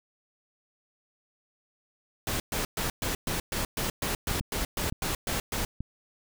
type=noise bursts; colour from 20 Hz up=pink; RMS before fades=-30 dBFS; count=14; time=2.27-5.65 s; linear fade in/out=2 ms; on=130 ms; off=120 ms
type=clicks; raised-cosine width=5 ms; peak=-21 dBFS; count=6; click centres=4.313 / 4.409 / 4.843 / 4.925 / 5.324 / 5.806 s
effects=none